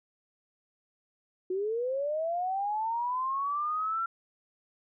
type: linear sweep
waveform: sine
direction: up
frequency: 360.4 to 1365 Hz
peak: -28 dBFS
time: 1.5-4.06 s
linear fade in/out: 5 ms
effects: none